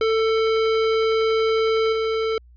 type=tone with level steps; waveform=square; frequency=444.6 Hz; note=A4; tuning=18 cents sharp; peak=-18 / -21 dBFS; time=0.01-2.38 s; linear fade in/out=2 ms; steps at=1.92 s; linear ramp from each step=10 ms; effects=added 60 Hz sine -46 dBFS peak until 2.56 s + resampled to 11025 Hz